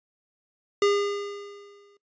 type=tone with exponential decay; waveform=square; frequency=405.7 Hz; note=G#4; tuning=41 cents flat; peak=-18 dBFS; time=0.82-1.97 s; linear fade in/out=2 ms; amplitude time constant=250 ms; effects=noise-tail reverb RT60 0.1 s tail -19 dB re dry + resampled to 16000 Hz